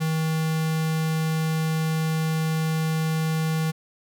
square tone with notch filter, 159.2 Hz, D#3, 40 cents sharp, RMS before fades -24 dBFS, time 0-3.72 s, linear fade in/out 20 ms, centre 590 Hz, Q 1.9, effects none

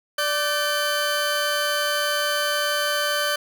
20% pulse tone pair together, 587.3 / 1531.2 Hz, D5 / G6, 0 / -41 cents, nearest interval octave + perfect fourth, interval 1659 cents, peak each -19 dBFS, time 0.18-3.36 s, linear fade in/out 5 ms, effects none

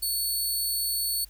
10% pulse tone, 4435 Hz, C#8, in tune, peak -19 dBFS, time 0.02-1.25 s, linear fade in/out 10 ms, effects added 50 Hz sine -49 dBFS peak until 1.29 s + white hiss -59 dBFS RMS until 1.29 s

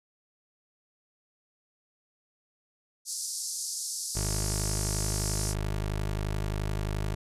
pink band-pass noise, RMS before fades -35 dBFS, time 3.05-5.55 s, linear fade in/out 50 ms, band 4800 to 11000 Hz, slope 48 dB/octave
20% pulse tone, 51.5 Hz, G#1, 14 cents flat, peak -24 dBFS, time 4.15-7.15 s, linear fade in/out 10 ms
effects resampled to 32000 Hz

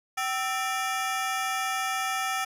25% pulse ring-modulated tone, 1041 Hz, C6, 9 cents flat, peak -20 dBFS, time 0.17-2.45 s, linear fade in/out 10 ms, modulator 273 Hz, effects resampled to 32000 Hz + 8-bit

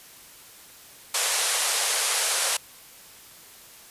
white band-pass noise, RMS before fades -25 dBFS, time 1.14-2.57 s, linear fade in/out 5 ms, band 440 to 11000 Hz, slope 48 dB/octave, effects white hiss -48 dBFS RMS until 3.9 s + resampled to 32000 Hz

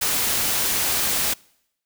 white noise, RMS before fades -22 dBFS, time 0.01-1.34 s, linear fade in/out 10 ms, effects noise-tail reverb RT60 0.8 s tail -26 dB re dry

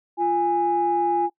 sine tone pair together, 346.9 / 825.1 Hz, F4 / G#5, -12 / -12 cents, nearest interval octave + minor third, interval 1500 cents, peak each -23 / -19 dBFS, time 0.17-1.3 s, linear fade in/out 50 ms, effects noise-tail reverb RT60 0.1 s tail -23 dB re dry + tanh soft clip ceiling -12 dBFS

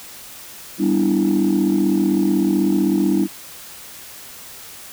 sine chord, E minor seventh, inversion first, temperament equal, 196 / 246.9 / 293.7 / 329.6 Hz, G3 / B3 / D4 / E4, 0 / 0 / 0 / 0 cents, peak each -18 / -23 / -18 / -18 dBFS, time 0.78-3.28 s, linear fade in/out 50 ms, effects tanh soft clip ceiling -9 dBFS + white hiss -38 dBFS RMS until 4.92 s

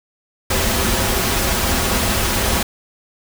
pink noise with comb filter, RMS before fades -18 dBFS, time 0.5-2.63 s, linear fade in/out 5 ms, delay 6.7 ms, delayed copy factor -0.6, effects none

